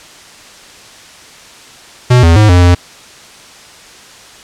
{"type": "tone with pitch steps", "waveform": "square", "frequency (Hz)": [124.2, 83.4, 106.6, 88.9, 88.2], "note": ["B2", "E2", "G#2", "F2", "F2"], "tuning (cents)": [10, 21, 46, 31, 18], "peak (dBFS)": -4, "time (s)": [2.1, 2.75], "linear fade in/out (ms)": 10, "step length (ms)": 130, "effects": ["white hiss -36 dBFS RMS until 4.43 s", "low-pass 7000 Hz 12 dB/octave"]}